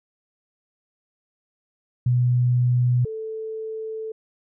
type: tone pair in turn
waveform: sine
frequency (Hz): 123.5 / 440.1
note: B2 / A4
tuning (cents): 0 / 0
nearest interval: octave + minor seventh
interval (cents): 2200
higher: second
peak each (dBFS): -16 / -28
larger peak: first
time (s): 2.06-3.05 / 3.05-4.12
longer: second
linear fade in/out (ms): 5
effects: none